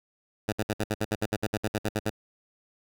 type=tone bursts; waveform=10% pulse; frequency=107.4 Hz; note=A2; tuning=41 cents flat; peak=-17 dBFS; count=16; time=0.48-2.101 s; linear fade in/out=10 ms; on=46 ms; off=59 ms; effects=none